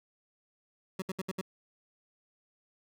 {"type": "tone bursts", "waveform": "25% pulse", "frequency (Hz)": 188.5, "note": "F#3", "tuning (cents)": 32, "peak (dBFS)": -29, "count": 5, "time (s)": [0.99, 1.413], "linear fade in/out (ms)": 5, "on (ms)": 31, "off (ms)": 67, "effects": []}